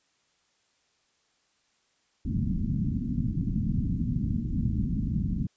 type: low-pass noise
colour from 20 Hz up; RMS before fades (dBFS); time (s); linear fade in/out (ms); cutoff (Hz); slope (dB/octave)
white; -28; 2.25-5.47; 5; 250; 48
effects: white hiss -70 dBFS RMS until 5.56 s + resampled to 16000 Hz